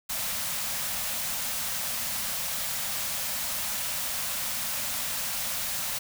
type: band-stop noise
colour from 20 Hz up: white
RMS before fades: -31 dBFS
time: 0.09-5.99 s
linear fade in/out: 10 ms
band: 260 to 500 Hz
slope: 96 dB/octave
effects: none